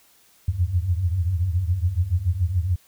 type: tone cluster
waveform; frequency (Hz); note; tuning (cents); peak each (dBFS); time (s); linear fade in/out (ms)
sine; 81 / 87.6 / 94.8; E2 / F2 / F#2; -30 / +6 / +43; -26 / -24 / -23; 0.48-2.76; 5
effects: white hiss -57 dBFS RMS until 2.87 s